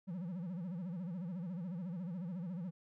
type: tone with vibrato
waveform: triangle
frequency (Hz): 177.2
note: F3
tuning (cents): +25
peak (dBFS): -37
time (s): 0.07-2.71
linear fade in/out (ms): 20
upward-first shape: sine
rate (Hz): 14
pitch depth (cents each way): 160
effects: none